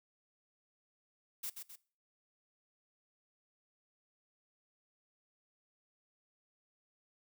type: noise with echo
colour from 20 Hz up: blue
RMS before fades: -40 dBFS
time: 1.43-1.5 s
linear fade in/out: 10 ms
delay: 130 ms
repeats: 2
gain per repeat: -6 dB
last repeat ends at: 1.76 s
effects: noise-tail reverb RT60 0.4 s tail -20 dB re dry